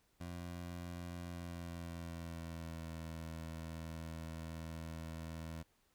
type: tone with pitch glide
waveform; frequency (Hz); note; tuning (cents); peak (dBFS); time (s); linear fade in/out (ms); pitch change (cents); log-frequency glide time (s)
20% pulse; 87.1 to 81.27; F2 to E2; -4 to -24; -39; 0.2-5.63; 10; -120; 1.25-2.99
effects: pink hiss -75 dBFS RMS until 5.94 s